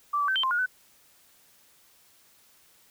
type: tone with pitch steps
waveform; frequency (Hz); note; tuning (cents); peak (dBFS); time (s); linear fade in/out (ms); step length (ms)
sine; 1167 / 1152 / 1542 / 3117 / 1048 / 1434 / 1505; D6 / D6 / G6 / G7 / C6 / F6 / F#6; -11 / -34 / -29 / -11 / +2 / +45 / +29; -23; 0.13-0.662; 10; 76
effects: white hiss -60 dBFS RMS until 2.9 s